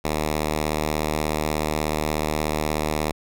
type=tone; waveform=5% pulse; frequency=76.6 Hz; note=D#2; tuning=27 cents flat; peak=-11 dBFS; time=0.04-3.12 s; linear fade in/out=10 ms; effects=none